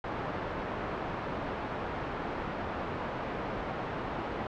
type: low-pass noise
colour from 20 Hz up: white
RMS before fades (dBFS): -36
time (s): 0.04-4.47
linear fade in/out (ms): 2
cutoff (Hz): 1000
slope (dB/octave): 12
effects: low-pass 4000 Hz 12 dB/octave